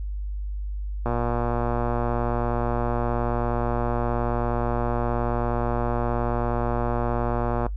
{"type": "click train", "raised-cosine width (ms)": 1, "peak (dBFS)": -12, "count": 787, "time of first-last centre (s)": [1.06, 7.665], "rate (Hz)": 119, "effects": ["noise-tail reverb RT60 0.1 s tail -17 dB re dry", "added 50 Hz sine -27 dBFS peak until 7.76 s"]}